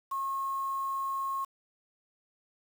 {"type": "tone with quantisation", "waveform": "sine", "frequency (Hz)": 1084, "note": "C#6", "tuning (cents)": -39, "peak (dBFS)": -30, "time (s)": [0.11, 1.45], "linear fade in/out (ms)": 10, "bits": 8, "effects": []}